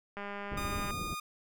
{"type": "click train", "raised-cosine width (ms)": 0.5, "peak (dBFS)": -26, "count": 150, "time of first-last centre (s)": [0.17, 0.908], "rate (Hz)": 202}
{"type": "low-pass noise", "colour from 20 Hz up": "pink", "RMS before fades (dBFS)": -39, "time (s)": [0.51, 1.15], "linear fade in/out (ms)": 10, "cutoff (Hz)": 350, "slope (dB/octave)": 12}
{"type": "tone", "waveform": "sawtooth", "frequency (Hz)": 1224, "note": "D#6", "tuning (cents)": -29, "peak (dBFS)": -33, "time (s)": [0.57, 1.2], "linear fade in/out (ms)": 5}
{"effects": []}